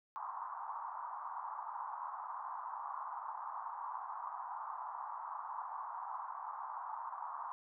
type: band-pass noise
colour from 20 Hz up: white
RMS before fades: -44 dBFS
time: 0.16-7.52 s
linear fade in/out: 0 ms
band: 870 to 1100 Hz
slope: 48 dB/octave
effects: none